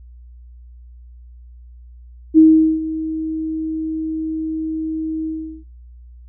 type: tone with ADSR envelope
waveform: sine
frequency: 317 Hz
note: D#4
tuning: 32 cents sharp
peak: -4 dBFS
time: 2.34-5.64 s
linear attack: 37 ms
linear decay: 420 ms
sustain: -16 dB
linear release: 380 ms
effects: noise-tail reverb RT60 0.4 s tail -26 dB re dry + added 60 Hz sine -38 dBFS peak until 6.28 s